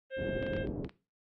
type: harmonic tone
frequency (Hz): 530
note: C5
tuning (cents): +22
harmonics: 1 / 3 / 4 / 5 / 6 / 7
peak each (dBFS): -35 / -43 / -54 / -52 / -53 / -60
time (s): 0.1-0.67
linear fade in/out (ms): 50
type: low-pass noise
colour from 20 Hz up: white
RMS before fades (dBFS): -37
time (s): 0.16-0.89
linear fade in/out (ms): 50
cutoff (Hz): 430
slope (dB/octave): 24
type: clicks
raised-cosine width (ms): 0.3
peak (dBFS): -30 / -29 / -28 / -29 / -36 / -30 / -32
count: 7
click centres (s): 0.427 / 0.466 / 0.535 / 0.566 / 0.672 / 0.846 / 0.894
effects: noise-tail reverb RT60 0.3 s tail -17 dB re dry + Opus 24 kbps